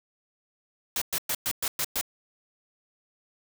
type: noise bursts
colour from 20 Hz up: white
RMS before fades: -28 dBFS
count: 7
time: 0.96-2.012 s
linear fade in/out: 2 ms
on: 56 ms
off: 110 ms
effects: none